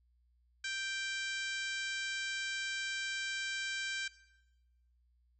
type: harmonic tone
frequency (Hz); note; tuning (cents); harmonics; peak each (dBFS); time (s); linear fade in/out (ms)
784; G5; 0; 2 / 3 / 4 / 5 / 6 / 7 / 8 / 9 / 10; -39 / -43 / -45 / -47 / -49 / -50 / -51 / -52 / -53; 0.64-4.08; 5
effects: noise-tail reverb RT60 1.0 s tail -18 dB re dry + added 60 Hz sine -68 dBFS peak until 5.39 s